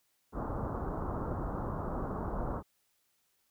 pink low-pass noise, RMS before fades -36 dBFS, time 0.32-2.63 s, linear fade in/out 50 ms, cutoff 1300 Hz, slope 48 dB/octave, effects white hiss -75 dBFS RMS until 3.5 s

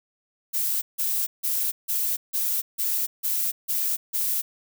violet noise bursts, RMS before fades -25 dBFS, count 9, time 0.53-4.42 s, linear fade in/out 20 ms, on 290 ms, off 160 ms, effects none

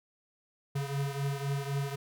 square beating tone pair, 138.59 / 142.49 Hz, C#3 / C#3, 0 / +48 cents, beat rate 3.9 Hz, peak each -33 / -37 dBFS, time 0.75-1.96 s, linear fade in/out 10 ms, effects none

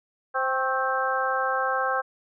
harmonic tone with a mistuned harmonic, 261.6 Hz, C4, in tune, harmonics 2 / 3 / 4 / 5 / 6, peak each -29 / -29 / -29 / -29 / -29 dBFS, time 0.34-2.02 s, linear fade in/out 20 ms, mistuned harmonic 4, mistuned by +57 cents, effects none

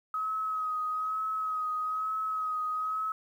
sine tone with vibrato, 1270 Hz, D#6, 35 cents sharp, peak -29 dBFS, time 0.14-3.12 s, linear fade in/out 2 ms, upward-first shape sine, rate 1.1 Hz, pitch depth 26 cents each way, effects 10-bit

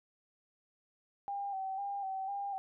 sine tone with vibrato, 784 Hz, G5, in tune, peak -35 dBFS, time 1.28-2.58 s, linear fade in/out 0 ms, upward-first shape square, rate 2 Hz, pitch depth 38 cents each way, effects none

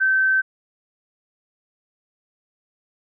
sine tone, 1544 Hz, G6, 27 cents flat, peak -15 dBFS, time 0-0.42 s, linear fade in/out 20 ms, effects none

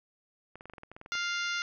clicks, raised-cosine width 0.5 ms, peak -31 dBFS, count 12, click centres 0.556 / 0.609 / 0.656 / 0.698 / 0.736 / 0.782 / 0.834 / 0.916 / 0.965 / 1.014 / 1.061 / 1.153 s
harmonic tone, 699 Hz, F5, 1 cent sharp, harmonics 2 / 3 / 4 / 5 / 6 / 7 / 8 / 9, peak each -33 / -37 / -39 / -41 / -43 / -44 / -45 / -46 dBFS, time 1.12-1.62 s, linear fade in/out 0 ms
effects none

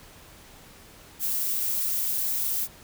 violet noise with amplitude modulation, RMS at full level -25 dBFS, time 1.19-2.68 s, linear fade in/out 50 ms, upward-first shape sine, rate 281 Hz, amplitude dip 45%, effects pink hiss -50 dBFS RMS until 2.83 s

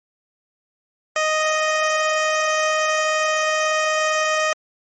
15% pulse tone, 622 Hz, D#5, 1 cent flat, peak -11 dBFS, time 1.16-4.53 s, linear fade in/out 2 ms, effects MP3 32 kbps

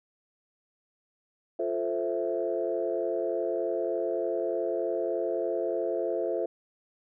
sine chord, F major seventh, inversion none, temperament equal, 349.2 / 440 / 523.3 / 659.3 Hz, F4 / A4 / C5 / E5, 0 / 0 / 0 / 0 cents, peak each -32 dBFS, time 1.59-6.46 s, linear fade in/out 5 ms, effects tanh soft clip ceiling -16 dBFS

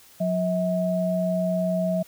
sine tone pair together, 180.4 / 643.3 Hz, F#3 / E5, -44 / -42 cents, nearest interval octave + minor seventh, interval 2202 cents, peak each -24 dBFS, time 0.2-2.03 s, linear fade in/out 10 ms, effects white hiss -52 dBFS RMS until 2.07 s

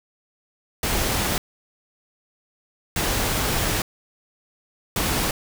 pink noise bursts at uneven times, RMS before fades -23 dBFS, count 3, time 0.83-1.38 / 2.96-3.82 / 4.96-5.31 s, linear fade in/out 2 ms, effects none

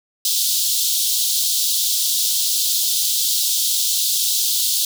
pink high-pass noise, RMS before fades -19 dBFS, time 0.25-4.85 s, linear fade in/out 2 ms, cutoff 3400 Hz, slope 48 dB/octave, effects none

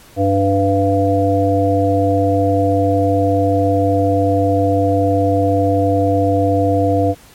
harmonic tone with a mistuned harmonic, 98 Hz, G2, in tune, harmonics 1 / 3 / 5 / 7, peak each -17 / -17 / -17 / -17 dBFS, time 0.16-7.15 s, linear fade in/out 50 ms, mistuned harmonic 5, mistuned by +19 cents, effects pink hiss -44 dBFS RMS until 7.34 s + MP3 64 kbps

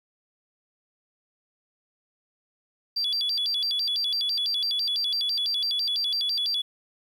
sine tone with vibrato, 4000 Hz, B7, 21 cents sharp, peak -22 dBFS, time 2.96-6.62 s, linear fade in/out 10 ms, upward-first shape square, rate 6 Hz, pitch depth 280 cents each way, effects tanh soft clip ceiling -21 dBFS + 9-bit

